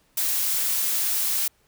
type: noise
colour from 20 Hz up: blue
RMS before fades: -24 dBFS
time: 0.17-1.48 s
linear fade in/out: 5 ms
effects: pink hiss -64 dBFS RMS until 1.67 s